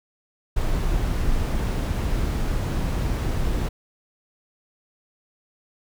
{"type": "noise", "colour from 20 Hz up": "brown", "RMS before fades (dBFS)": -23, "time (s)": [0.56, 3.69], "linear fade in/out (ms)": 10, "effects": []}